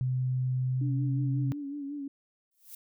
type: tone with pitch glide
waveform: sine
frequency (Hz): 128 to 131.22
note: C3 to C3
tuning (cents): -38 to +5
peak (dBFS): -26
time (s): 0.01-1.52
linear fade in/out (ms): 0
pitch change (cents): +43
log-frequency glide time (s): 0.6-1.2
type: tone with vibrato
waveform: sine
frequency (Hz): 284.6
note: C#4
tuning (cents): +46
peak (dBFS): -34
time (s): 0.81-2.08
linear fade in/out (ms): 5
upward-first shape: sine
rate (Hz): 5.5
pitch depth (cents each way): 53
type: noise with exponential growth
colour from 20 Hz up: violet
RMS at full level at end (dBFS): -41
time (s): 2.51-2.75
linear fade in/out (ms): 5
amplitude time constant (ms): 51
effects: none